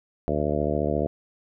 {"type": "harmonic tone", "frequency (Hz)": 74.3, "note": "D2", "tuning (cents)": 21, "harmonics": [1, 2, 3, 4, 5, 6, 7, 8, 9], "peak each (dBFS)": [-31, -31, -31, -31, -31, -31, -31, -31, -31], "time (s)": [0.28, 1.07], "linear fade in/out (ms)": 0, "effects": []}